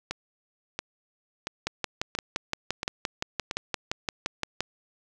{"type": "two click trains", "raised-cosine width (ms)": 0.2, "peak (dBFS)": [-13, -10], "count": [6, 18], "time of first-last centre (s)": [[0.11, 3.511], [1.67, 4.606]], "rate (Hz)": [1.47, 5.79], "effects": []}